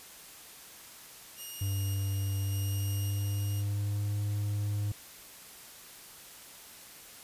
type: tone with tremolo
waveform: 5% pulse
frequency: 2843 Hz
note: F7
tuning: 30 cents sharp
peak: -31 dBFS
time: 1.36-3.64 s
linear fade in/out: 50 ms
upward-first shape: square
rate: 0.86 Hz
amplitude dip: 30%
type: tone with pitch glide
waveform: triangle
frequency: 98 to 102.93 Hz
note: G2 to G#2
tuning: 0 to -15 cents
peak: -27 dBFS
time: 1.61-4.92 s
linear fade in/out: 5 ms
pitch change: +85 cents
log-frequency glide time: 2.44-4.2 s
effects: white hiss -50 dBFS RMS until 7.23 s + resampled to 32000 Hz